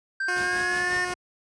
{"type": "tone with pitch glide", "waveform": "triangle", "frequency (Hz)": [1568, 1801.2], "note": ["G6", "A6"], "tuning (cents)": [0, 40], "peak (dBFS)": -23, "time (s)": [0.2, 1.05], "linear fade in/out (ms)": 5, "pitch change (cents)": 240, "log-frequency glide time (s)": [0.38, 0.94]}
{"type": "tone", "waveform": "10% pulse", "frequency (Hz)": 360, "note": "F#4", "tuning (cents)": -47, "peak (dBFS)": -20, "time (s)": [0.28, 1.14], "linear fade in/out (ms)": 5}
{"type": "noise with tremolo", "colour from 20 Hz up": "pink", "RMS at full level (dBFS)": -37, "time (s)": [0.36, 1.13], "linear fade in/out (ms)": 0, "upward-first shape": "sine", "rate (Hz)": 5.5, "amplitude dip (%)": 65}
{"effects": ["high-pass 60 Hz 12 dB/octave", "resampled to 22050 Hz"]}